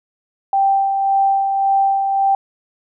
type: tone with tremolo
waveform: sine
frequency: 784 Hz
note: G5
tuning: in tune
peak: -11 dBFS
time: 0.53-2.35 s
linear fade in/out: 2 ms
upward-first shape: sine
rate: 1.8 Hz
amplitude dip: 40%
effects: none